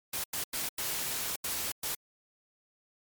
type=noise bursts at uneven times; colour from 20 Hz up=white; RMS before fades=-34 dBFS; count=6; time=0.13-0.24 / 0.33-0.44 / 0.53-0.69 / 0.78-1.36 / 1.44-1.72 / 1.83-1.95 s; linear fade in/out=5 ms; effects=MP3 96 kbps